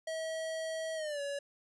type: tone with pitch glide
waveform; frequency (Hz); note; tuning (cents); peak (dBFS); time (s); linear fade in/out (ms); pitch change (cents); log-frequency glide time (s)
square; 643 to 566.3; E5 to C#5; -43 to +37; -36; 0.07-1.39; 5; -220; 0.95-1.21
effects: resampled to 24000 Hz + 12-bit